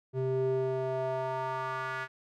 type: tone with band-pass filter sweep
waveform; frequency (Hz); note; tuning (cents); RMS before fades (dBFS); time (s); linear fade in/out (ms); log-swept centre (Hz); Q
square; 130.81; C3; 0; -32; 0.13-2.08; 50; 290 to 1600; 2.7
effects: none